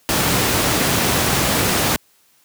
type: noise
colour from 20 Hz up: pink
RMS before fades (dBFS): -17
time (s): 0.09-1.96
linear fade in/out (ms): 0
effects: white hiss -57 dBFS RMS until 2.44 s + high-pass 80 Hz 12 dB/octave